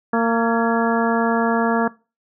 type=harmonic tone with a mistuned harmonic; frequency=229.5 Hz; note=A#3; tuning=27 cents flat; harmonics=1 / 2 / 3 / 4 / 5 / 6 / 7; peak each=-19 / -22 / -24 / -25 / -26 / -27 / -27 dBFS; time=0.13-1.88 s; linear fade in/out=5 ms; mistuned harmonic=7; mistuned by=+70 cents; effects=noise-tail reverb RT60 0.3 s tail -21 dB re dry